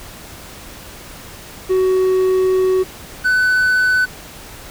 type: tone pair in turn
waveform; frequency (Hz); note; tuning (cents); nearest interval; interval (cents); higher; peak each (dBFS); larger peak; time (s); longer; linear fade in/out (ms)
triangle; 373.9 / 1502.5; F#4 / F#6; +18 / +26; 2 octaves; 2408; second; -10; neither; 1.69-2.84 / 3.24-4.06; first; 20
effects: pink hiss -36 dBFS RMS until 4.7 s